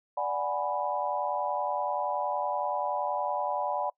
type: chord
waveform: sine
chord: G# half-diminished seventh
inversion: second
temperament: equal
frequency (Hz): 587.3 / 740 / 830.6 / 987.8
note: D5 / F#5 / G#5 / B5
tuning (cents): 0 / 0 / 0 / 0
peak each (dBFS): -33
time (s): 0.17-3.9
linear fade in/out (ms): 5
effects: noise-tail reverb RT60 0.1 s tail -24 dB re dry